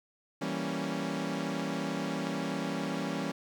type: chord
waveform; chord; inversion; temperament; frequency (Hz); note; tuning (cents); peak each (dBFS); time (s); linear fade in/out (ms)
sawtooth; E diminished seventh; none; equal; 164.81 / 196 / 233.1 / 277.2; E3 / G3 / Bb3 / Db4; 0 / 0 / 0 / 0; -34 / -33 / -35 / -32; 0.41-3.32; 10
effects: low-pass 7000 Hz 12 dB/octave + 10-bit